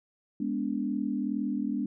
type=chord; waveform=sine; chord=G# diminished; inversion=none; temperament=equal with one note detuned; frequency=207.7 / 246.9 / 289.3 Hz; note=G#3 / B3 / D4; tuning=0 / 0 / -26 cents; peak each=-32 dBFS; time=0.4-1.86 s; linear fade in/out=5 ms; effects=none